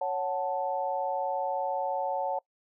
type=chord; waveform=sine; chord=F# minor; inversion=second; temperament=equal; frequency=554.4 / 740 / 880 Hz; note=C#5 / F#5 / A5; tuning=0 / 0 / 0 cents; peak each=-32 dBFS; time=0.01-2.39 s; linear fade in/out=5 ms; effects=noise-tail reverb RT60 0.1 s tail -24 dB re dry